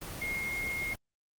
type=tone in noise; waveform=sine; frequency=2143 Hz; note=C7; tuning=41 cents sharp; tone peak=-32 dBFS; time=0.21-0.94 s; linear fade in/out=10 ms; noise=pink; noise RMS=-41 dBFS; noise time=0.01-0.96 s; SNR=+6 dB; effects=Opus 24 kbps